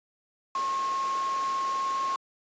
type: tone in noise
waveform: sine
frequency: 1081 Hz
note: C#6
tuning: 44 cents flat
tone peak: -26 dBFS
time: 0.55-2.16 s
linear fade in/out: 2 ms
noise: pink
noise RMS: -38 dBFS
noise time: 0.55-2.16 s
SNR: +9 dB
effects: high-pass 400 Hz 12 dB/octave + resampled to 16000 Hz